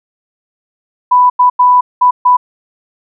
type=tone bursts at uneven times; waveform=sine; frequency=992 Hz; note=B5; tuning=7 cents sharp; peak=-4 dBFS; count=5; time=1.11-1.3 / 1.39-1.5 / 1.59-1.81 / 2.01-2.11 / 2.25-2.37 s; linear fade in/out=10 ms; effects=none